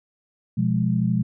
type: chord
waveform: sine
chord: F diminished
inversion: second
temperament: equal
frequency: 123.47 / 174.61 / 207.7 Hz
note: Cb3 / F3 / Ab3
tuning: 0 / 0 / 0 cents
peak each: -23 dBFS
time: 0.57-1.23 s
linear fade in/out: 10 ms
effects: none